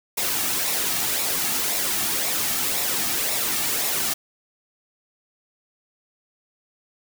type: noise with flanger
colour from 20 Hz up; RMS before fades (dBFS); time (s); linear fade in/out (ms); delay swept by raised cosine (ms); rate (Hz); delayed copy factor
white; -24; 0.17-4.14; 10; 0.64 to 2.04; 1.9; -0.5
effects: none